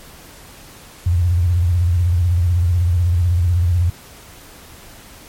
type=tone with vibrato; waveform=sine; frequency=87.31 Hz; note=F2; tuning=in tune; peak=-12 dBFS; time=1.06-3.9 s; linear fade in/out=5 ms; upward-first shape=square; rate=16 Hz; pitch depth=83 cents each way; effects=pink hiss -41 dBFS RMS until 5.28 s + MP3 64 kbps